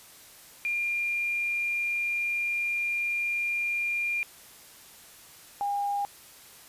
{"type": "tone pair in turn", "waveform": "sine", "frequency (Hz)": [2400, 808.8], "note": ["D7", "G#5"], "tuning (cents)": [37, -46], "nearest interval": "octave + perfect fifth", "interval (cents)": 1883, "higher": "first", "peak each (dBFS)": -26, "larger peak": "neither", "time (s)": [[0.65, 4.23], [5.61, 6.05]], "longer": "first", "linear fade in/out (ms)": 0, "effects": ["white hiss -51 dBFS RMS until 6.68 s", "resampled to 32000 Hz"]}